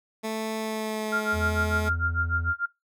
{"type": "tone with pitch glide", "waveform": "15% pulse", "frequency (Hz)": [220, 213.9], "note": ["A3", "A3"], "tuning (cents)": [0, -49], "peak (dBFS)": -22, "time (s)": [0.23, 1.9], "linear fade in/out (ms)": 20, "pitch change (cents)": -49, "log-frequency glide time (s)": [0.58, 1.32]}
{"type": "tone with tremolo", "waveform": "sine", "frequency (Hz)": 1396.9, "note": "F6", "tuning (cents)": 0, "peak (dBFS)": -22, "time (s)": [1.12, 2.66], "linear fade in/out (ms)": 10, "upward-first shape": "sine", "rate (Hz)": 6.7, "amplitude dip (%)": 100}
{"type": "tone", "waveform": "triangle", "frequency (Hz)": 83.4, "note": "E2", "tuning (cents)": 21, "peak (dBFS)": -25, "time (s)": [1.32, 2.54], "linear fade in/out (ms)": 50}
{"effects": ["noise-tail reverb RT60 0.2 s tail -23 dB re dry"]}